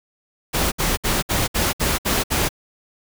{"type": "noise bursts", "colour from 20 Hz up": "pink", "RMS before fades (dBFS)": -20, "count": 8, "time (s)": [0.53, 2.491], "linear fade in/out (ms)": 20, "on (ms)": 190, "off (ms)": 63, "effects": []}